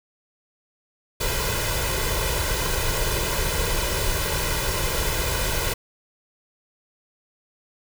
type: noise with comb filter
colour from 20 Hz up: pink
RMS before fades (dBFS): -24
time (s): 1.2-5.74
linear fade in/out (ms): 10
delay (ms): 2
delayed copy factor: +0.7
effects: none